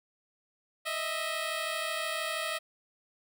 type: tone pair together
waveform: 10% pulse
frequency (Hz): 622 / 654.9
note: D#5 / E5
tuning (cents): -1 / -11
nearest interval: minor second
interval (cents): 90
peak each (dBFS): -26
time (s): 0.85-2.59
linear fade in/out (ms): 20
effects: none